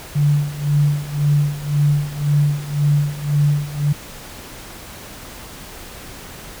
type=tone with tremolo; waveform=sine; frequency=145.9 Hz; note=D3; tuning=11 cents flat; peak=-11 dBFS; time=0.15-3.93 s; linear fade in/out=10 ms; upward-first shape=sine; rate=1.9 Hz; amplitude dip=85%; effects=pink hiss -36 dBFS RMS until 6.6 s